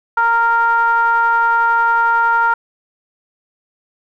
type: ring-modulated tone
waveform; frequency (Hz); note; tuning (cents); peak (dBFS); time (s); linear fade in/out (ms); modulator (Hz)
triangle; 233.1; A#3; 0; -6; 0.17-2.54; 5; 1160
effects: none